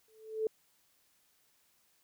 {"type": "tone with exponential growth", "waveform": "sine", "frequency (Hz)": 438.2, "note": "A4", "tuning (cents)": -7, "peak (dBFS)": -26, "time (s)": [0.08, 0.47], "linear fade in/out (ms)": 2, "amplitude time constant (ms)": 83, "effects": ["white hiss -71 dBFS RMS until 2.03 s"]}